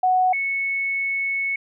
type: tone pair in turn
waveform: sine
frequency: 740 / 2206 Hz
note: F#5 / C#7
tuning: 0 / -9 cents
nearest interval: octave + perfect fifth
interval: 1891 cents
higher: second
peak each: -15 / -21 dBFS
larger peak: first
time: 0.03-0.33 / 0.33-1.56 s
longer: second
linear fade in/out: 5 ms
effects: none